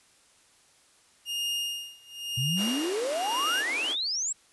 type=tone with tremolo; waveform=40% pulse; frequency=2835 Hz; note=F7; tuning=25 cents sharp; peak=-26 dBFS; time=1.25-3.64 s; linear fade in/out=50 ms; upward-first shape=sine; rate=0.98 Hz; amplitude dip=95%
type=exponential sweep; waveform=sine; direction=up; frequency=120 to 7902 Hz; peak=-27 dBFS; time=2.37-4.33 s; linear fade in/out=10 ms
type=high-pass noise; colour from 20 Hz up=pink; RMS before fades=-37 dBFS; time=2.56-3.96 s; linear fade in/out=50 ms; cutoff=260 Hz; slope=96 dB/octave
effects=white hiss -61 dBFS RMS until 4.52 s + resampled to 24000 Hz